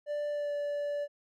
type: tone with pitch glide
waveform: triangle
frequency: 588 to 580.2 Hz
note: D5 to D5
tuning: +2 to -21 cents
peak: -29 dBFS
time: 0.06-1.08 s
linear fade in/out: 50 ms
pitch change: -23 cents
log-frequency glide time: 0.3-0.53 s
effects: none